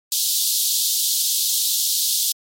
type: high-pass noise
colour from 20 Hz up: pink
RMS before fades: -20 dBFS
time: 0.12-2.32 s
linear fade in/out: 0 ms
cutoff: 3500 Hz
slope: 48 dB/octave
effects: MP3 64 kbps